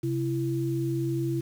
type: tone pair together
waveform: sine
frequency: 133.04 / 334.4 Hz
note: C3 / E4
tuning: +29 / +25 cents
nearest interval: octave + major third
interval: 1596 cents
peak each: -28 dBFS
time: 0.03-1.41 s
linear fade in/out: 10 ms
effects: 8-bit